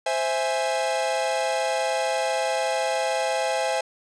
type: chord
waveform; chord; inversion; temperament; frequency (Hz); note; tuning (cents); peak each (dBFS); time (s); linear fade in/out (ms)
45% pulse; C augmented; none; equal; 523.3 / 659.3 / 830.6; C5 / E5 / G#5; 0 / 0 / 0; -27; 0.06-3.81; 5
effects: resampled to 22050 Hz